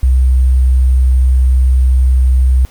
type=tone with sample-and-hold; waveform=sine; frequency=64.1 Hz; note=C2; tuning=35 cents flat; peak=-6 dBFS; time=0.03-2.65 s; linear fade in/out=0 ms; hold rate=8820 Hz; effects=pink hiss -44 dBFS RMS until 2.7 s